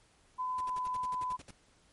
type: tone with pitch glide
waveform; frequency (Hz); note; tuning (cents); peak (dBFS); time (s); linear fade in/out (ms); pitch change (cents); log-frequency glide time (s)
sine; 1011 to 1005.2; B5 to B5; +40 to +30; -32; 0.38-1.37; 20; -10; 0.57-0.78
type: noise bursts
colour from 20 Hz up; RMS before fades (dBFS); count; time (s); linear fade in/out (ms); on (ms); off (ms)
pink; -49; 11; 0.58-1.508; 2; 28; 62
effects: pink hiss -66 dBFS RMS until 1.92 s + MP3 48 kbps